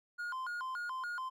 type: tone with vibrato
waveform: triangle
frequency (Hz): 1219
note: D#6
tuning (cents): -36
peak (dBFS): -35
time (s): 0.18-1.3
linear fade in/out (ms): 20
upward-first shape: square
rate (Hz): 3.5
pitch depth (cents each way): 280
effects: none